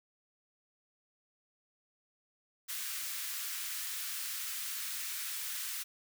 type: high-pass noise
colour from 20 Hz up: white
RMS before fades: -39 dBFS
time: 2.68-5.84 s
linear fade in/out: 20 ms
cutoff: 1300 Hz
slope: 24 dB/octave
effects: none